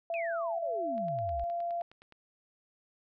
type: tone with pitch glide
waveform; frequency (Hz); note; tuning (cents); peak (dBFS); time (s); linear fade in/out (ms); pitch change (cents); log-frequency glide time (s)
sine; 672 to 688.1; E5 to F5; +33 to -26; -31; 0.1-1.82; 2; +41; 0.72-1.43
type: exponential sweep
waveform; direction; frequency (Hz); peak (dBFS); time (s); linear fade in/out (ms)
sine; down; 2637 to 57.5; -37; 0.14-1.44; 0
type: click train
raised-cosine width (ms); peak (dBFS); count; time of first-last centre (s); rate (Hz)
0.3; -38; 12; 0.98-2.123; 9.62
effects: none